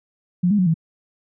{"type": "tone with pitch steps", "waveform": "sine", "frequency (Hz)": [178, 207.5, 183, 162.4], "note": ["F3", "G#3", "F#3", "E3"], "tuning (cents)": [33, -1, -19, -26], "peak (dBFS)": -14, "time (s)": [0.43, 0.742], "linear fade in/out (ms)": 10, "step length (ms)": 78, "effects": []}